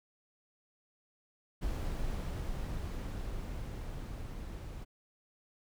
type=noise with level ramp; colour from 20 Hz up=brown; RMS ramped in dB=-35 to -43 dBFS; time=1.61-4.85 s; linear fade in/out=20 ms; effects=none